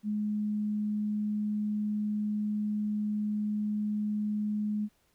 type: tone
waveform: sine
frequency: 210.2 Hz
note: G#3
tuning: 21 cents sharp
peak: -28 dBFS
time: 0.03-4.89 s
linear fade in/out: 50 ms
effects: pink hiss -70 dBFS RMS until 5.14 s